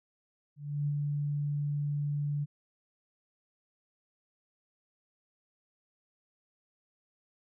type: tone with ADSR envelope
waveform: sine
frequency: 145.5 Hz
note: D3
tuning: 16 cents flat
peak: -27 dBFS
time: 0.56-2.46 s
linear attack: 310 ms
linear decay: 52 ms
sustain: -2 dB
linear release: 30 ms
effects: none